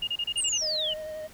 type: tone bursts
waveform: sine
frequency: 2843 Hz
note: F7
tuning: 30 cents sharp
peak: -26 dBFS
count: 7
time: 0.02-0.577 s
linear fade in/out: 5 ms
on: 53 ms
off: 31 ms
type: exponential sweep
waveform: sine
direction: down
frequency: 9200 to 2854 Hz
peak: -26 dBFS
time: 0.37-0.94 s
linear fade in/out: 10 ms
type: tone with vibrato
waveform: triangle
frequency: 621 Hz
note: D#5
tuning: 3 cents flat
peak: -32 dBFS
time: 0.61-1.28 s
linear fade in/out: 20 ms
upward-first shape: sine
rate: 11 Hz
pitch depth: 18 cents each way
effects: pink hiss -51 dBFS RMS until 1.33 s